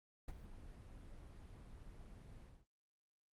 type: noise with ADSR envelope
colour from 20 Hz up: brown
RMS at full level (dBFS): -42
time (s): 0.28-2.66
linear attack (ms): 6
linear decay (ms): 31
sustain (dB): -13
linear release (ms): 240
effects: noise-tail reverb RT60 0.1 s tail -25 dB re dry + Opus 32 kbps